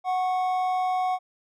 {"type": "tone pair together", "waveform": "triangle", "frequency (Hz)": [738.8, 1100], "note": ["F#5", "C#6"], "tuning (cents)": [-3, -14], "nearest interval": "perfect fifth", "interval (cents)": 689, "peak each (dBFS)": [-21, -31], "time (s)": [0.04, 1.19], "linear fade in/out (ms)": 50, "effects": []}